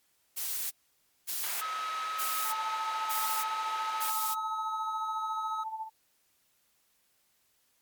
blue noise bursts, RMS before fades -34 dBFS, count 5, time 0.36-4.35 s, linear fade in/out 20 ms, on 350 ms, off 560 ms
white band-pass noise, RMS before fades -42 dBFS, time 1.43-4.1 s, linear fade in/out 5 ms, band 780 to 2700 Hz, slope 12 dB/octave
triangle tone, 1281 Hz, E6, 50 cents flat, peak -31 dBFS, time 1.61-5.64 s, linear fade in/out 10 ms
sine tone with tremolo, 881 Hz, A5, 2 cents sharp, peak -32 dBFS, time 2.44-5.9 s, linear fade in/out 50 ms, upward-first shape sine, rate 14 Hz, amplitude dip 65%
effects white hiss -71 dBFS RMS until 7.81 s + MP3 96 kbps

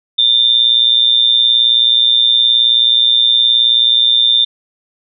sine tone with amplitude modulation, 3600 Hz, A7, 39 cents sharp, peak -4 dBFS, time 0.18-4.45 s, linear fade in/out 10 ms, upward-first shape sine, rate 119 Hz, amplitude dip 85%, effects none

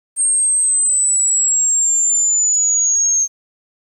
sine linear sweep, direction down, 8600 to 6380 Hz, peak -12 dBFS, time 0.16-3.28 s, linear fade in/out 50 ms, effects 8-bit

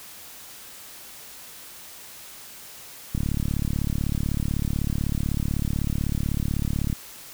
click train, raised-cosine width 5 ms, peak -13 dBFS, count 137, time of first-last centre 3.15-6.928 s, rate 36 Hz, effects white hiss -43 dBFS RMS until 7.33 s

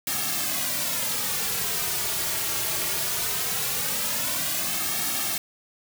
white noise with flanger, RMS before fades -27 dBFS, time 0.07-5.38 s, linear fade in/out 2 ms, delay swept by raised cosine 2 to 4 ms, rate 0.2 Hz, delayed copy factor -0.9, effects none

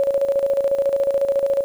sine tone with tremolo, 554.4 Hz, C#5, in tune, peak -14 dBFS, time 0-1.64 s, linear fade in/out 0 ms, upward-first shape square, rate 14 Hz, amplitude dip 60%, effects 8-bit

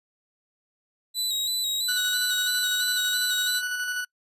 sawtooth tone with vibrato, 3900 Hz, B7, 23 cents flat, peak -22 dBFS, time 1.14-3.62 s, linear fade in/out 50 ms, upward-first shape square, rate 3 Hz, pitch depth 39 cents each way
40% pulse tone with tremolo, 1480 Hz, F#6, in tune, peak -25 dBFS, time 1.88-4.05 s, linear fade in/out 10 ms, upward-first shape square, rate 12 Hz, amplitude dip 30%
effects noise-tail reverb RT60 0.1 s tail -26 dB re dry + resampled to 32000 Hz

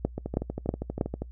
two click trains, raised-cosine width 2 ms, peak -18 / -11 dBFS, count 14 / 4, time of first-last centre 0.18-1.22 / 0.05-1.012 s, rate 12.5 / 3.12 Hz, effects noise-tail reverb RT60 0.1 s tail -24 dB re dry + added 60 Hz sine -41 dBFS peak until 1.31 s

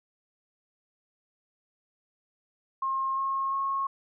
sine tone with pitch steps, 1070 / 1079.9 / 1090 Hz, C6 / C#6 / C#6, +38 / -46 / -29 cents, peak -26 dBFS, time 2.82-3.87 s, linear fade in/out 5 ms, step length 350 ms, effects none

